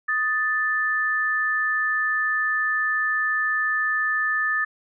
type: tone pair together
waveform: sine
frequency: 1245.8 / 1760 Hz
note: D#6 / A6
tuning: +2 / 0 cents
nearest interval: tritone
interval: 598 cents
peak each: -27 / -21 dBFS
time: 0.08-4.65 s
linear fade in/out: 10 ms
effects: none